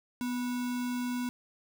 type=tone with sample-and-hold; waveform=sine; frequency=246.9 Hz; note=B3; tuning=in tune; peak=-30 dBFS; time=0.21-1.29 s; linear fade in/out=0 ms; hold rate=1225 Hz; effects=none